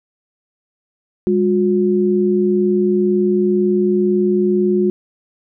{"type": "tone pair together", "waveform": "sine", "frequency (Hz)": [202, 360], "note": ["G#3", "F#4"], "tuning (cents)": [-48, -47], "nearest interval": "minor seventh", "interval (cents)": 1001, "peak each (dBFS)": [-16, -14], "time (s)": [1.27, 4.9], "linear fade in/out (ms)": 0, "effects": []}